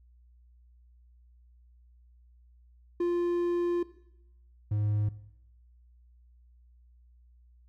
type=tone pair in turn; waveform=triangle; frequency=348.4 / 104.84 Hz; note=F4 / G#2; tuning=-4 / +17 cents; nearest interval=octave + major sixth; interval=2079 cents; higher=first; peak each=-23 / -24 dBFS; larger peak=first; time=3-3.83 / 4.71-5.09 s; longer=first; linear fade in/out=5 ms; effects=noise-tail reverb RT60 0.8 s tail -17 dB re dry + added 60 Hz sine -56 dBFS peak until 7.68 s